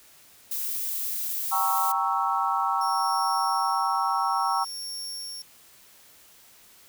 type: noise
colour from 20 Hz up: violet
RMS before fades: -30 dBFS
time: 0.51-1.92 s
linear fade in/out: 5 ms
type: chord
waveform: sine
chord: G diminished seventh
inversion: none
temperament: equal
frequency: 784 / 932.3 / 1108.7 / 1318.5 Hz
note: G5 / Bb5 / Db6 / Fb6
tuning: 0 / 0 / 0 / 0 cents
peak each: -28 dBFS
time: 1.51-4.65 s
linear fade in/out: 20 ms
type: tone with tremolo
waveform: sawtooth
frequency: 5500 Hz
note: F8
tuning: 27 cents flat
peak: -30 dBFS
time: 2.81-5.42 s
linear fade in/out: 2 ms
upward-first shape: sine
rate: 0.58 Hz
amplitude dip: 65%
effects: white hiss -54 dBFS RMS until 6.88 s